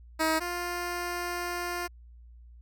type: tone pair in turn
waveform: 10% pulse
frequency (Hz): 318.1 / 351.2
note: D#4 / F4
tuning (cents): +38 / +10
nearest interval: major second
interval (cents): 172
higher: second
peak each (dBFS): -16 / -23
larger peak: first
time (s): 0.19-0.4 / 0.4-1.88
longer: second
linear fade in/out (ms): 20
effects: added 59 Hz sine -48 dBFS peak until 2.61 s